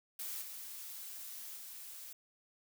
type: noise with level steps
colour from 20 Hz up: blue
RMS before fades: -42 / -47 / -49 dBFS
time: 0.19-2.13 s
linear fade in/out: 5 ms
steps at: 0.41 / 1.56 s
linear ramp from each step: 20 ms
effects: none